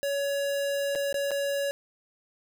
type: tone with dropouts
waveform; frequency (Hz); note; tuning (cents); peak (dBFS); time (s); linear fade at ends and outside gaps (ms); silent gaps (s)
square; 562; C#5; +24; -27; 0.03-1.71; 0; 0.951-0.957 / 1.127-1.143 / 1.308-1.315
effects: none